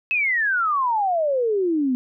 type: exponential sweep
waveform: sine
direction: down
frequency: 2627 to 245.3 Hz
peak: -18 dBFS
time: 0.11-1.95 s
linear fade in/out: 0 ms
effects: none